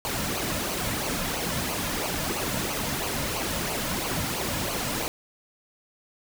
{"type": "noise with flanger", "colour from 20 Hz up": "pink", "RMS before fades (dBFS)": -29, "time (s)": [0.05, 5.08], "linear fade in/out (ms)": 0, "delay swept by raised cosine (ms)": [0.55, 2.65], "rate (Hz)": 3, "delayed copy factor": -0.6, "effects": []}